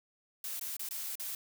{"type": "noise with dropouts", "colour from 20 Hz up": "blue", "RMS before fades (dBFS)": -39, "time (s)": [0.44, 1.35], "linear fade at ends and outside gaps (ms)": 2, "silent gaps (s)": [[0.596, 0.611], [0.767, 0.794], [0.889, 0.909], [1.155, 1.197]], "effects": []}